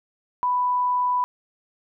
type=tone; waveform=sine; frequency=991 Hz; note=B5; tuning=6 cents sharp; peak=-19 dBFS; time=0.43-1.24 s; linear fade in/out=0 ms; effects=none